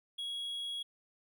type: tone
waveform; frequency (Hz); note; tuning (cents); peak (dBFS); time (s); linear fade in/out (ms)
triangle; 3322; G#7; 0; -35; 0.18-0.83; 10
effects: none